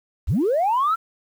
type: linear sweep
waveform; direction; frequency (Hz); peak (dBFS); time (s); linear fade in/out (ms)
sine; up; 39 to 1369; -16; 0.27-0.96; 20
effects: tanh soft clip ceiling -13 dBFS + 8-bit